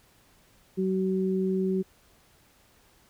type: tone pair together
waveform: sine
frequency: 188.65 / 377.3 Hz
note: F#3 / F#4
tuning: +34 / +34 cents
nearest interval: octave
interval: 1200 cents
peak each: -26 / -27 dBFS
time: 0.77-1.83 s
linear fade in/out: 20 ms
effects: pink hiss -61 dBFS RMS until 3.09 s